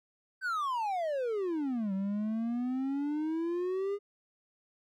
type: exponential two-way sweep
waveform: triangle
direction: down then up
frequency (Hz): 1571 to 190 to 411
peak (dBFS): -28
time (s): 0.41-3.99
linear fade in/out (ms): 50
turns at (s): 1.93
effects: none